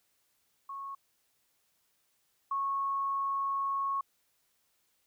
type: tone pair in turn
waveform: sine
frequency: 1100 / 1100 Hz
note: C#6 / C#6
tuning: -14 / -14 cents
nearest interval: unison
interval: 0 cents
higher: neither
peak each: -38 / -29 dBFS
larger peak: second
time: 0.69-0.95 / 2.51-4.01 s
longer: second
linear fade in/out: 5 ms
effects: white hiss -74 dBFS RMS until 5.06 s